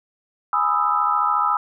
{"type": "chord", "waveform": "sine", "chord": "E major seventh", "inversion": "first", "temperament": "equal", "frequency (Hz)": [830.6, 987.8, 1244.5, 1318.5], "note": ["G#5", "B5", "D#6", "E6"], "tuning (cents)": [0, 0, 0, 0], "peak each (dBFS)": [-25, -24, -21, -21], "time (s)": [0.53, 1.57], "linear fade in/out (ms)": 2, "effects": []}